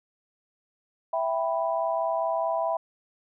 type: chord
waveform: sine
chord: E minor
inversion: none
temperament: equal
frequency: 659.3 / 784 / 987.8 Hz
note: E5 / G5 / B5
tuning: 0 / 0 / 0 cents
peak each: -26 / -31 / -30 dBFS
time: 1.13-2.77 s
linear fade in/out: 5 ms
effects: none